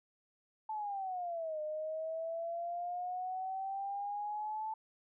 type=exponential two-way sweep; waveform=sine; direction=down then up; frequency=880 to 608 to 880 Hz; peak=-36 dBFS; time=0.69-4.74 s; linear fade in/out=5 ms; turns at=1.61 s; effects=none